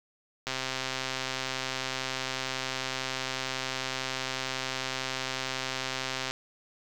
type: click train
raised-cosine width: 0.2 ms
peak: -14 dBFS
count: 766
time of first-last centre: 0.47-6.31 s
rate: 131 Hz
effects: 8-bit